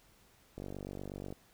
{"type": "click train", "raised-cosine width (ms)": 2, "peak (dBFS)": -29, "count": 37, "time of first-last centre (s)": [0.58, 1.325], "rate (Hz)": 48.3, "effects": ["pink hiss -65 dBFS RMS until 1.53 s"]}